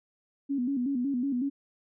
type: tone with vibrato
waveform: sine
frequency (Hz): 261.6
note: C4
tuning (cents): 0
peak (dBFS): -26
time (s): 0.49-1.5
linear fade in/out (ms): 20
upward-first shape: square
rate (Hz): 5.4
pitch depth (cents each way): 110
effects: none